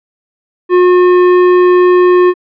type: tone with hard clipping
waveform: sine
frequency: 360.2 Hz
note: F#4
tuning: 46 cents flat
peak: -6 dBFS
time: 0.69-2.34 s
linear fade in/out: 50 ms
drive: 15 dB
effects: low-pass 2000 Hz 12 dB/octave